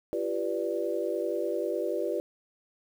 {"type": "chord", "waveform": "sine", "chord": "G dominant seventh", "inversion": "third", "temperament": "equal with one note detuned", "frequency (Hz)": [341.8, 392, 493.9, 587.3], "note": ["F4", "G4", "B4", "D5"], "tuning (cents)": [-37, 0, 0, 0], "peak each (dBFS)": -33, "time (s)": [0.13, 2.2], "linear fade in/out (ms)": 0, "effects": ["9-bit"]}